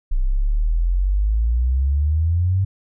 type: exponential sweep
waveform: sine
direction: up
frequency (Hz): 30.42 to 98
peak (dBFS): -15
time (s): 0.11-2.65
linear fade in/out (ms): 10
effects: none